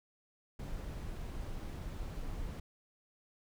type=noise; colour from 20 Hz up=brown; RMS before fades=-41 dBFS; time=0.59-2.6 s; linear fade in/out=5 ms; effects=none